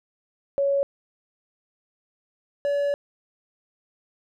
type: tone pair in turn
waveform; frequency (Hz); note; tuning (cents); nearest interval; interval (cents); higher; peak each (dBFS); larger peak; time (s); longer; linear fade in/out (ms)
sine / triangle; 558 / 570.7; C#5 / D5; +11 / -50; unison; 39; second; -19; neither; 0.58-0.83 / 2.65-2.94; second; 0
effects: none